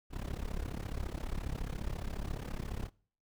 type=noise with amplitude modulation; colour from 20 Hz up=brown; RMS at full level=-34 dBFS; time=0.1-2.9 s; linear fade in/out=50 ms; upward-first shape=sine; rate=34.5 Hz; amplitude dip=90%; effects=noise-tail reverb RT60 0.5 s tail -24 dB re dry